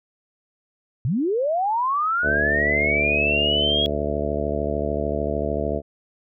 sine linear sweep, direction up, 103.9 to 3322 Hz, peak -19 dBFS, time 1.05-3.86 s, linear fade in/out 0 ms
harmonic tone, 73.42 Hz, D2, in tune, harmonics 1 / 2 / 3 / 4 / 5 / 6 / 7 / 8 / 9, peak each -29 / -33 / -31 / -32 / -32 / -29 / -33 / -30 / -28 dBFS, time 2.22-5.82 s, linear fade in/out 50 ms
effects none

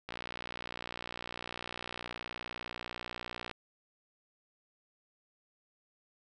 click train, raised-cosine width 0.3 ms, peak -23 dBFS, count 206, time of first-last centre 0.09-3.512 s, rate 59.9 Hz, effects none

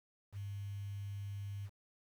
sine tone with quantisation, 100 Hz, G2, 35 cents sharp, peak -40 dBFS, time 0.32-1.7 s, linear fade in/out 50 ms, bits 10, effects none

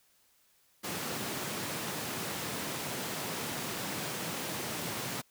pink high-pass noise, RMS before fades -37 dBFS, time 0.83-5.22 s, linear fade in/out 20 ms, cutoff 120 Hz, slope 24 dB/octave, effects white hiss -68 dBFS RMS until 5.3 s

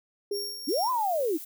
sine tone with exponential decay, 406.3 Hz, G#4, 38 cents flat, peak -25 dBFS, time 0.31-0.65 s, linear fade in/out 5 ms, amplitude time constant 72 ms
sawtooth tone with tremolo, 5540 Hz, F8, 15 cents flat, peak -29 dBFS, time 0.31-0.91 s, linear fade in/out 50 ms, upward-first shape sine, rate 2.6 Hz, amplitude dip 50%
sine linear two-way sweep, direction up then down, 233.1 to 1046.5 to 287.2 Hz, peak -24 dBFS, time 0.67-1.38 s, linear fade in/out 20 ms, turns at 0.9 s
violet noise, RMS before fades -41 dBFS, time 0.68-1.45 s, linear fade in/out 10 ms
effects none

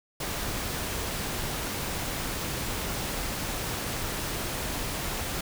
pink noise, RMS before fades -32 dBFS, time 0.2-5.41 s, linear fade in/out 5 ms, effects none

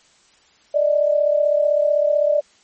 sine tone pair together, 587.3 / 623.1 Hz, D5 / D#5, 0 / +2 cents, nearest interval minor second, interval 102 cents, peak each -15 / -20 dBFS, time 0.74-2.41 s, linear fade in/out 10 ms, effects white hiss -55 dBFS RMS until 2.63 s + MP3 32 kbps

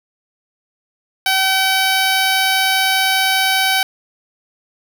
10% pulse tone, 765 Hz, G5, 42 cents flat, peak -5 dBFS, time 1.26-3.83 s, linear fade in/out 2 ms, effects none

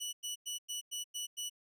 20% pulse tone bursts, 2952 Hz, F#7, 5 cents flat, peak -32 dBFS, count 7, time 0-1.498 s, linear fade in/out 20 ms, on 130 ms, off 98 ms, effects none

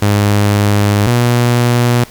sawtooth tone pair in turn, 102.7 / 120.74 Hz, G#2 / B2, -19 / -39 cents, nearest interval minor third, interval 280 cents, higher second, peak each -5 dBFS, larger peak neither, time 0.02-1.07 / 1.07-2.04 s, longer first, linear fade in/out 5 ms, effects pink hiss -37 dBFS RMS until 2.1 s

